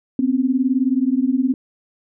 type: beating tone pair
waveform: sine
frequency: 250.6 / 269.6 Hz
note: B3 / C#4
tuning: +25 / -48 cents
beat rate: 19 Hz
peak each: -18 dBFS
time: 0.19-1.54 s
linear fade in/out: 2 ms
effects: none